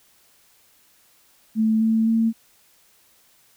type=tone with pitch steps; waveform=sine; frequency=220 / 222.9 / 225.9 Hz; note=A3 / A3 / A3; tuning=0 / +23 / +46 cents; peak=-16 dBFS; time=1.55-2.33 s; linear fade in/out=50 ms; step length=260 ms; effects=white hiss -58 dBFS RMS until 3.56 s